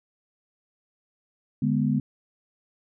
sine chord, G# diminished, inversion second, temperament equal, 146.83 / 207.7 / 246.9 Hz, D3 / G#3 / B3, 0 / 0 / 0 cents, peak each -25 dBFS, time 1.62-2 s, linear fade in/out 5 ms, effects none

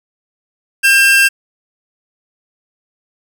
45% pulse tone pair together, 1600 / 2693 Hz, G6 / E7, +35 / +36 cents, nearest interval major sixth, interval 901 cents, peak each -10 dBFS, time 0.83-1.29 s, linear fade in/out 20 ms, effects none

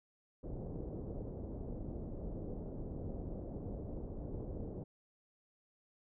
pink low-pass noise, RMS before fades -43 dBFS, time 0.43-4.84 s, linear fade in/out 10 ms, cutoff 550 Hz, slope 24 dB/octave, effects none

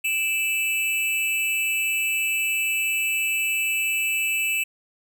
square tone with amplitude modulation, 2637 Hz, E7, in tune, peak -19 dBFS, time 0.04-4.64 s, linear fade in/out 10 ms, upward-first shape sine, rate 289 Hz, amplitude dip 70%, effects none

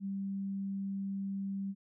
sine tone, 196 Hz, G3, in tune, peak -34 dBFS, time 0-1.75 s, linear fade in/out 50 ms, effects none

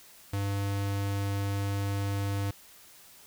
square tone, 99.7 Hz, G2, 30 cents sharp, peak -29 dBFS, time 0.33-2.51 s, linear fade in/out 5 ms, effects white hiss -54 dBFS RMS until 3.26 s

